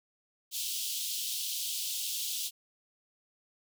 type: high-pass noise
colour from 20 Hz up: pink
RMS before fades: -35 dBFS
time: 0.51-2.51 s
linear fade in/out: 50 ms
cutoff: 3000 Hz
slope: 48 dB/octave
effects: none